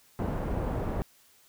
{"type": "low-pass noise", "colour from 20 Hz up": "pink", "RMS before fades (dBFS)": -31, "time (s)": [0.19, 1.02], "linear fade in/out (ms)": 0, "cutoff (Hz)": 810, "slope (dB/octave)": 12, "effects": ["white hiss -61 dBFS RMS until 1.48 s"]}